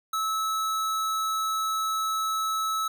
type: tone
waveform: square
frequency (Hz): 1300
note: E6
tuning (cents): -24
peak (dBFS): -26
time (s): 0.13-2.88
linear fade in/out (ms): 5
effects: none